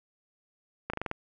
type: slowing click train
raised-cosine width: 0.5 ms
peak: -17 dBFS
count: 6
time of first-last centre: 0.9-1.114 s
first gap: 35 ms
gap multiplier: 1.1
effects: none